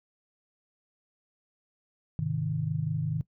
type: chord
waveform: sine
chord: Ab major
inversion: none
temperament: equal with one note detuned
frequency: 104.25 / 130.81 / 155.56 Hz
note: Ab2 / C3 / Eb3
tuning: +7 / 0 / 0 cents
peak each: -35 / -33 / -29 dBFS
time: 2.19-3.21 s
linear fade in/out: 0 ms
effects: noise-tail reverb RT60 0.1 s tail -19 dB re dry